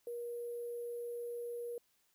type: tone with sample-and-hold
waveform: sine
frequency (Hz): 476.6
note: A#4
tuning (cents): +38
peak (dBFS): -39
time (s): 0.07-1.78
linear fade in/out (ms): 2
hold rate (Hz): 11025
effects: white hiss -75 dBFS RMS until 2.14 s